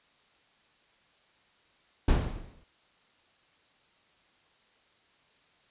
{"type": "noise with exponential decay", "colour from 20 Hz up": "brown", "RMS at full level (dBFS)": -20, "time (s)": [2.08, 2.64], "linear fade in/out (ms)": 5, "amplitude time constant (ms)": 120, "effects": ["white hiss -65 dBFS RMS until 5.7 s", "resampled to 8000 Hz"]}